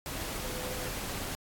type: tone in noise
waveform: sine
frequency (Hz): 505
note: B4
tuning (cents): +39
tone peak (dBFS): -43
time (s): 0.44-0.89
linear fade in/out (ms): 0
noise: pink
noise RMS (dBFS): -37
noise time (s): 0.06-1.35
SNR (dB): -9
effects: AAC 64 kbps